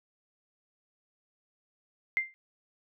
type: tone with exponential decay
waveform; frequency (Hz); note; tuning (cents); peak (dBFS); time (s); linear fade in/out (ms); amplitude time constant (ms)
sine; 2093; C7; 0; -21; 2.17-2.34; 0; 36
effects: none